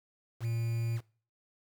triangle tone with quantisation, 115.6 Hz, A#2, 14 cents flat, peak -28 dBFS, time 0.4-1.01 s, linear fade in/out 50 ms, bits 8, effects noise-tail reverb RT60 0.4 s tail -21 dB re dry

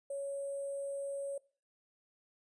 sine tone with sample-and-hold, 557 Hz, C#5, 8 cents sharp, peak -36 dBFS, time 0.1-1.38 s, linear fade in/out 5 ms, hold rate 8820 Hz, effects noise-tail reverb RT60 0.4 s tail -21 dB re dry + resampled to 22050 Hz

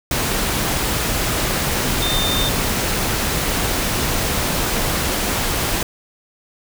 sine tone in noise, 3614 Hz, A7, 46 cents sharp, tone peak -21 dBFS, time 2.02-2.49 s, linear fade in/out 2 ms, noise pink, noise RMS -20 dBFS, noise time 0.11-5.83 s, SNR -4 dB, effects none

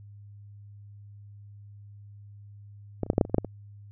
clicks, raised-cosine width 2 ms, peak -14 / -28 / -8 / -27 / -7 / -6 / -22 / -30 / -9 / -9 / -20 dBFS, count 11, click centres 3.033 / 3.064 / 3.101 / 3.133 / 3.181 / 3.212 / 3.251 / 3.297 / 3.345 / 3.383 / 3.447 s, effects added 102 Hz sine -45 dBFS peak until 3.91 s

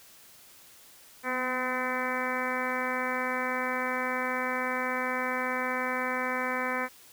harmonic tone with a mistuned harmonic, 254.8 Hz, C4, 46 cents flat, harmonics 1 / 2 / 3 / 4 / 5 / 6 / 7 / 8 / 9, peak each -37 / -35 / -39 / -35 / -37 / -37 / -36 / -38 / -38 dBFS, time 1.23-6.89 s, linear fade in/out 50 ms, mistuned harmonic 1, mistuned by -34 cents, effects white hiss -54 dBFS RMS until 7.12 s

